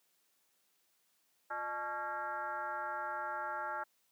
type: tone with frequency modulation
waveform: sine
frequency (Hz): 1119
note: C#6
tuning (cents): +16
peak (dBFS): -36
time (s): 1.5-3.84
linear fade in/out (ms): 10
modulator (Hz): 255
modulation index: 1.9
effects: white hiss -75 dBFS RMS until 4.11 s + high-pass 150 Hz 12 dB/octave